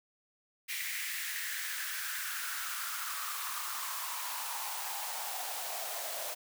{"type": "noise with high-pass filter sweep", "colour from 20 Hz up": "white", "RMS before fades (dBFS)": -38, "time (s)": [0.68, 6.35], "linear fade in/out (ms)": 20, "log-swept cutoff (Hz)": [2100, 610], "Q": 4.6, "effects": []}